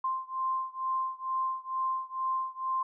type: beating tone pair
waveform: sine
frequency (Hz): 1046.5 / 1048.7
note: C6 / C6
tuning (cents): 0 / +4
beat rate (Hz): 2.2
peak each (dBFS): -32 / -33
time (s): 0.04-2.83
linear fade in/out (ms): 5
effects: none